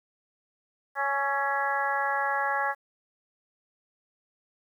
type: harmonic tone with a mistuned harmonic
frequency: 278.6 Hz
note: C#4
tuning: 9 cents sharp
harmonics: 2 / 3 / 4 / 5 / 6 / 7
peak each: -35 / -29 / -32 / -35 / -30 / -36 dBFS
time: 0.95-2.75 s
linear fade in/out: 50 ms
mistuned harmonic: 5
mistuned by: -39 cents
effects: 10-bit